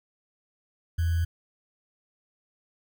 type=tone with sample-and-hold; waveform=sine; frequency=83.7 Hz; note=E2; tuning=27 cents sharp; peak=-22 dBFS; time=0.98-1.25 s; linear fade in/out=10 ms; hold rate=1575 Hz; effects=none